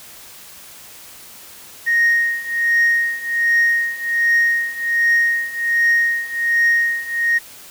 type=tone with tremolo; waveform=sine; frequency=1864.7 Hz; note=A#6; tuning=in tune; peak=-9 dBFS; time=1.86-7.39 s; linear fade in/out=20 ms; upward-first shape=triangle; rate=1.3 Hz; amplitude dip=90%; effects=tanh soft clip ceiling -9 dBFS + white hiss -40 dBFS RMS until 7.7 s